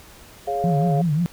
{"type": "chord", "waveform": "sine", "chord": "Db major", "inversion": "second", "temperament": "equal", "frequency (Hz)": [415.3, 554.4, 698.5], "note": ["Ab4", "Db5", "F5"], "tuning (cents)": [0, 0, 0], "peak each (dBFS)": [-27, -29, -23], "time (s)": [0.47, 1.02], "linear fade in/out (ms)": 10}
{"type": "tone with vibrato", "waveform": "sine", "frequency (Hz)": 160, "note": "D#3", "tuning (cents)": 49, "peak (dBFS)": -17, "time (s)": [0.64, 1.26], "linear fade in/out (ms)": 0, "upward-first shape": "triangle", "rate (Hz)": 5.6, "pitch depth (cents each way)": 200}
{"effects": ["tanh soft clip ceiling -7 dBFS", "pink hiss -46 dBFS RMS until 1.32 s"]}